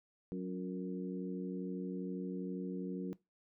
harmonic tone with a mistuned harmonic, 92.5 Hz, F#2, in tune, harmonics 2 / 3 / 4 / 5, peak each -39 / -43 / -45 / -47 dBFS, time 0.32-3.13 s, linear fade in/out 0 ms, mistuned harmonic 4, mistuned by -48 cents, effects noise-tail reverb RT60 0.2 s tail -19 dB re dry

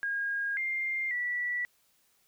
sine tone with pitch steps, 1628 / 2107 / 1954 Hz, G#6 / C7 / B6, -35 / +12 / -19 cents, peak -29 dBFS, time 0.03-1.65 s, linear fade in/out 0 ms, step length 540 ms, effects white hiss -69 dBFS RMS until 2.27 s

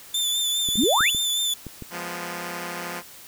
sawtooth tone with vibrato, 3527 Hz, A7, 3 cents sharp, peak -19 dBFS, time 0.14-1.54 s, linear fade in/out 5 ms, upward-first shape sine, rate 4.9 Hz, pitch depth 32 cents each way
clicks, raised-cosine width 3 ms, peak -22 dBFS, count 7, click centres 0.688 / 0.756 / 0.836 / 1.007 / 1.148 / 1.667 / 1.823 s
sine exponential sweep, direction up, 185 to 3277 Hz, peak -18 dBFS, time 0.77-1.11 s, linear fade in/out 20 ms
5% pulse chord, F diminished, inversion none, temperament equal, 174.61 / 207.7 / 246.9 Hz, F3 / Ab3 / Cb4, 0 / 0 / 0 cents, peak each -21 / -27 / -26 dBFS, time 1.9-3.03 s, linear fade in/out 50 ms
effects white hiss -45 dBFS RMS until 3.27 s

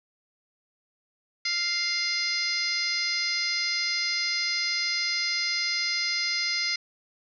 harmonic tone with a mistuned harmonic, 698.5 Hz, F5, in tune, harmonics 2 / 3 / 4 / 5 / 6 / 7 / 8 / 9, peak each -40 / -29 / -41 / -41 / -32 / -29 / -40 / -41 dBFS, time 1.45-6.76 s, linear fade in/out 5 ms, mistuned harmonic 7, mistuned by +19 cents, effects none

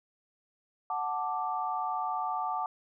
sine chord, D major, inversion first, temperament equal, 740 / 880 / 1174.7 Hz, F#5 / A5 / D6, 0 / 0 / 0 cents, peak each -34 dBFS, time 0.9-2.66 s, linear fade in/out 2 ms, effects none

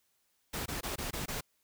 pink noise bursts, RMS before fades -37 dBFS, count 6, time 0.53-1.41 s, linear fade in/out 10 ms, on 130 ms, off 20 ms, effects white hiss -75 dBFS RMS until 1.63 s

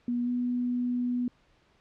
sine tone with pitch glide, 241.7 to 245.6 Hz, B3 to B3, -37 to -9 cents, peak -26 dBFS, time 0.08-1.28 s, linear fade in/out 2 ms, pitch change +28 cents, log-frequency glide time 0.24-0.29 s, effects pink hiss -65 dBFS RMS until 1.8 s + low-pass 4000 Hz 12 dB/octave

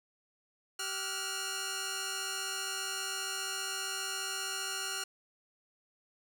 10% pulse tone cluster, 386.6 / 1358 / 1433 Hz, G4 / F6 / F6, -24 / -49 / +44 cents, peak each -35 / -34 / -28 dBFS, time 0.79-5.04 s, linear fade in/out 5 ms, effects none

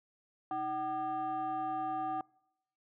sine tone with frequency modulation, 760 Hz, F#5, 46 cents sharp, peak -32 dBFS, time 0.51-2.21 s, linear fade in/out 2 ms, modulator 445 Hz, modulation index 0.75, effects noise-tail reverb RT60 0.8 s tail -26 dB re dry + tanh soft clip ceiling -28 dBFS

